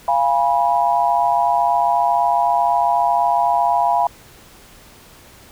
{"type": "tone cluster", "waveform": "sine", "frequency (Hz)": [693, 821, 975], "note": ["F5", "G#5", "B5"], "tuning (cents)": [-14, -20, -23], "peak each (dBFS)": -18, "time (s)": [0.08, 4.07], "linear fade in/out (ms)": 2, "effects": ["pink hiss -45 dBFS RMS until 5.51 s"]}